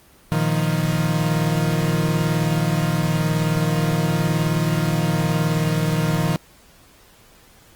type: chord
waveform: 40% pulse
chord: Bb suspended fourth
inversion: none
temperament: equal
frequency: 116.54 / 155.56 / 174.61 Hz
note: Bb2 / Eb3 / F3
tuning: 0 / 0 / 0 cents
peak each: -25 / -19 / -23 dBFS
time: 0.32-6.36 s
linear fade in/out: 0 ms
effects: pink hiss -51 dBFS RMS until 7.75 s + Opus 24 kbps